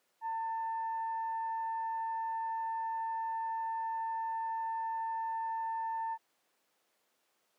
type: tone with frequency modulation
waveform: sine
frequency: 903 Hz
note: A5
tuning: 45 cents sharp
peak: -33 dBFS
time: 0.21-6.18 s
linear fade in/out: 50 ms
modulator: 865 Hz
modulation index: 0.26
effects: pink hiss -75 dBFS RMS until 7.58 s + high-pass 400 Hz 12 dB/octave